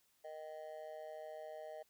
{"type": "tone with amplitude modulation", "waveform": "triangle", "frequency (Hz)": 622.3, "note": "D#5", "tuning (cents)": 0, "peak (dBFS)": -40, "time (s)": [0.24, 1.83], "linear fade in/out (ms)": 10, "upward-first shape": "sine", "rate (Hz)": 154, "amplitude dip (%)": 95, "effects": ["white hiss -75 dBFS RMS until 1.89 s"]}